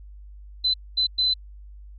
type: tone bursts at uneven times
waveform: sine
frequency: 4033 Hz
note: B7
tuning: 36 cents sharp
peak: -18 dBFS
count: 3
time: 0.64-0.74 / 0.97-1.07 / 1.18-1.34 s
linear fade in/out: 10 ms
effects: added 50 Hz sine -40 dBFS peak until 1.98 s + MP3 48 kbps